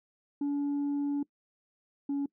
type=tone pair in turn; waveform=sine; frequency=285.8 / 281.5 Hz; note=D4 / C#4; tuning=-47 / +27 cents; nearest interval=unison; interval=26 cents; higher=first; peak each=-25 / -26 dBFS; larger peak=first; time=0.41-1.23 / 2.09-2.26 s; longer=first; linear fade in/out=5 ms; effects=noise-tail reverb RT60 0.1 s tail -23 dB re dry + tanh soft clip ceiling -27 dBFS